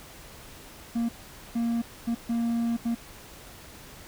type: tone bursts at uneven times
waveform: triangle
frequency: 233.1 Hz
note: A#3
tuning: in tune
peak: -22 dBFS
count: 5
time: 0.95-1.09 / 1.55-1.82 / 2.07-2.15 / 2.29-2.77 / 2.85-2.95 s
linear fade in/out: 10 ms
effects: pink hiss -47 dBFS RMS until 4.07 s